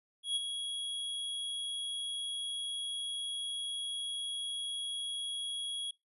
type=tone with ADSR envelope; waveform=square; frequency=3322 Hz; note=G#7; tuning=in tune; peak=-29 dBFS; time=0.23-5.91 s; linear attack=130 ms; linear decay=24 ms; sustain=-7 dB; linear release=5 ms; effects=noise-tail reverb RT60 0.2 s tail -23 dB re dry + resampled to 32000 Hz